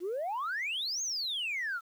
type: exponential two-way sweep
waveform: sine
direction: up then down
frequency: 329.6 to 6645 to 1299 Hz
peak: -30 dBFS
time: 0-1.81 s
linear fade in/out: 50 ms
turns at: 1.02 s
effects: tanh soft clip ceiling -29 dBFS + 10-bit